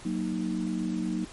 sine chord, D# minor, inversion first, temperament equal, 185 / 233.1 / 311.1 Hz, F#3 / A#3 / D#4, 0 / 0 / 0 cents, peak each -31 / -32 / -32 dBFS, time 0.05-1.25 s, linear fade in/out 5 ms, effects pink hiss -47 dBFS RMS until 1.32 s + MP3 48 kbps

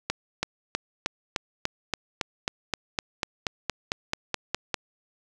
accelerating click train, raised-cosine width 0.2 ms, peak -8 dBFS, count 19, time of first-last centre 0.1-4.743 s, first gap 330 ms, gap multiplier 0.97, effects none

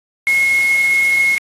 sine tone in noise, 2166 Hz, C#7, 41 cents flat, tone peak -11 dBFS, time 0.27-1.38 s, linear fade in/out 0 ms, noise white, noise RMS -29 dBFS, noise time 0.27-1.38 s, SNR +15 dB, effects AAC 32 kbps

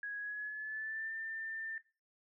sine tone with pitch glide, 1661.2 to 1790.7 Hz, G#6 to A6, 0 to +30 cents, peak -38 dBFS, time 0.03-1.78 s, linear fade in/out 2 ms, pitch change +130 cents, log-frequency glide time 0.18-1.12 s, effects noise-tail reverb RT60 0.3 s tail -18 dB re dry

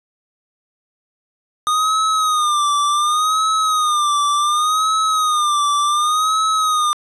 square tone with vibrato, 1225 Hz, D#6, 27 cents flat, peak -15 dBFS, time 1.67-6.93 s, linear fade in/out 0 ms, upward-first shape sine, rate 0.68 Hz, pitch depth 87 cents each way, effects resampled to 24000 Hz + 9-bit

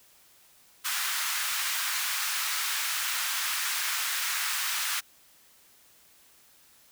pink high-pass noise, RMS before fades -30 dBFS, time 0.84-5.01 s, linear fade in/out 20 ms, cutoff 1200 Hz, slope 24 dB/octave, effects white hiss -59 dBFS RMS until 6.91 s

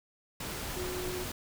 sine tone in noise, 363.9 Hz, F#4, 29 cents flat, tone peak -36 dBFS, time 0.76-1.24 s, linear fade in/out 5 ms, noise pink, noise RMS -38 dBFS, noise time 0.4-1.32 s, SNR -1 dB, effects none

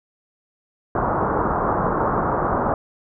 white low-pass noise, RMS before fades -21 dBFS, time 0.95-2.74 s, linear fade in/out 2 ms, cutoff 1300 Hz, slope 48 dB/octave, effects none

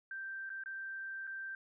sine tone with dropouts, 1568 Hz, G6, in tune, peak -40 dBFS, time 0.11-1.55 s, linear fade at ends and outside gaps 2 ms, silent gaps 0.494-0.501 / 0.637-0.659 / 1.27-1.274 s, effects none

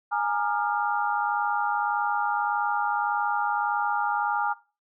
sine chord, Bb dominant seventh, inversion third, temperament equal with one note detuned, 830.6 / 932.3 / 1204.2 / 1396.9 Hz, Ab5 / Bb5 / D6 / F6, 0 / 0 / +43 / 0 cents, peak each -26 / -30 / -32 / -30 dBFS, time 0.11-4.54 s, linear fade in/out 20 ms, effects noise-tail reverb RT60 0.3 s tail -18 dB re dry

